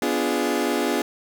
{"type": "chord", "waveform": "30% pulse", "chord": "B diminished seventh", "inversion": "none", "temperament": "equal with one note detuned", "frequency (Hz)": [249.1, 293.7, 349.2, 415.3], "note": ["B3", "D4", "F4", "Ab4"], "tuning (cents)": [15, 0, 0, 0], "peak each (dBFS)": -24, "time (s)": [0.02, 1.02], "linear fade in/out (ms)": 2, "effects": []}